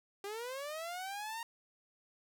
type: linear sweep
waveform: sawtooth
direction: up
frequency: 392 to 934 Hz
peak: -36 dBFS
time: 0.24-1.43 s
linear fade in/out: 2 ms
effects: none